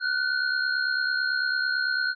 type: tone cluster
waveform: sine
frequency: 1443 / 1512 / 4232 Hz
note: F#6 / F#6 / C8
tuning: -44 / +37 / +19 cents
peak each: -29 / -25 / -32 dBFS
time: 0-2.15 s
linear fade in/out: 50 ms
effects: none